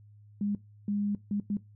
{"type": "tone bursts at uneven times", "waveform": "sine", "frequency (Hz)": 204.4, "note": "G#3", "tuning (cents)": -27, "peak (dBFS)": -27, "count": 4, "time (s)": [[0.41, 0.55], [0.88, 1.15], [1.31, 1.4], [1.5, 1.57]], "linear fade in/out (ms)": 2, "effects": ["noise-tail reverb RT60 0.2 s tail -19 dB re dry", "added 104 Hz sine -52 dBFS peak until 1.75 s"]}